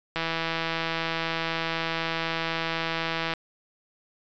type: click train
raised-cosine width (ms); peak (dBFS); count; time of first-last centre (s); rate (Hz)
0.3; -12; 522; 0.16-3.337; 164
effects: resampled to 16000 Hz